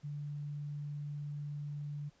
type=tone; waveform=sine; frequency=146.1 Hz; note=D3; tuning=9 cents flat; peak=-38 dBFS; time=0.03-2.1 s; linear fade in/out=20 ms; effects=pink hiss -69 dBFS RMS until 2.2 s + resampled to 16000 Hz